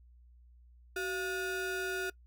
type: ring-modulated tone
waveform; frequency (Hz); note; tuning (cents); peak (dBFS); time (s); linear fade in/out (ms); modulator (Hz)
square; 535; C5; +38; -31; 0.96-2.1; 5; 912
effects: noise-tail reverb RT60 0.1 s tail -22 dB re dry + added 60 Hz sine -56 dBFS peak until 2.26 s